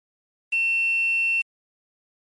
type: tone with quantisation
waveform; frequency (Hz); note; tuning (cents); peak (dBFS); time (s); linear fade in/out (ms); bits
sine; 2700; E7; +41; -19; 0.52-1.42; 10; 7
effects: MP3 48 kbps